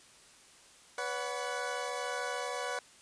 20% pulse chord, B suspended second, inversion none, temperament equal with one note detuned, 493.9 / 567.3 / 740 Hz, B4 / C#5 / F#5, 0 / +40 / 0 cents, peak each -33 / -34 / -35 dBFS, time 0.98-2.79 s, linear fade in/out 2 ms, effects white hiss -58 dBFS RMS until 3.01 s + resampled to 22050 Hz

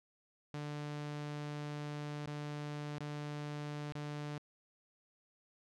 sawtooth tone with dropouts, 147.7 Hz, D3, 10 cents sharp, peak -36 dBFS, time 0.54-4.38 s, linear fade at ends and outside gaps 0 ms, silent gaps 2.26-2.273 / 2.984-3.006 / 3.922-3.953 s, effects low-pass 6000 Hz 12 dB/octave

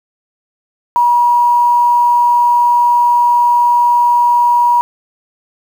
sine tone with quantisation, 961 Hz, B5, 48 cents flat, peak -7 dBFS, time 0.96-4.81 s, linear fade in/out 0 ms, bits 6, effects none

